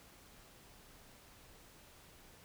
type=silence; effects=pink hiss -60 dBFS RMS until 2.44 s